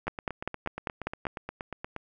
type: two click trains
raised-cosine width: 0.5 ms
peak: -14 / -20 dBFS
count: 7 / 17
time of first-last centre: 0.08-1.268 / 0.07-1.963 s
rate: 5.05 / 8.45 Hz
effects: none